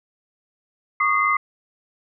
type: tone cluster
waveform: sine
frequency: 1117 / 1221 / 2067 Hz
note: C#6 / D#6 / C7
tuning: +13 / -33 / -22 cents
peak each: -21 dBFS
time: 1-1.37 s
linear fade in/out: 5 ms
effects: none